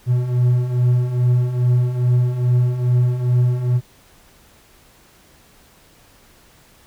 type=beating tone pair; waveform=triangle; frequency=121.8 / 124.2 Hz; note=B2 / B2; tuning=-24 / +10 cents; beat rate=2.4 Hz; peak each=-19 / -13 dBFS; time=0.06-3.81 s; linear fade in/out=50 ms; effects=pink hiss -51 dBFS RMS until 6.86 s